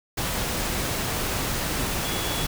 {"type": "tone in noise", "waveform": "sine", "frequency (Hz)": 3379, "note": "G#7", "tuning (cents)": 29, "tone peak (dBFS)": -34, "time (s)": [2.04, 2.46], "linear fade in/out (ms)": 10, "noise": "pink", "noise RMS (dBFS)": -27, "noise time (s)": [0.17, 2.47], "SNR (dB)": -10, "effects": []}